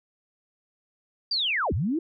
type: linear two-way sweep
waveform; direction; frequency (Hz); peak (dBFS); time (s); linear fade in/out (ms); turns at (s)
sine; down then up; 4812 to 63.9 to 347.5; -23; 1.31-1.99; 5; 1.73
effects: none